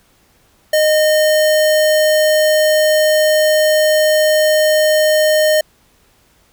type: tone with sample-and-hold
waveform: sine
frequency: 617 Hz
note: D#5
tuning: 15 cents flat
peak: -9 dBFS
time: 0.73-5.61 s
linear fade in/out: 5 ms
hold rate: 2450 Hz
effects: pink hiss -54 dBFS RMS until 6.52 s